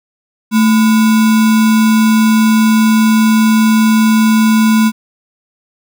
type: tone with sample-and-hold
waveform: sine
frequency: 220 Hz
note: A3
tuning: in tune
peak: -6 dBFS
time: 0.51-4.92 s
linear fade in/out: 50 ms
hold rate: 1225 Hz
effects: none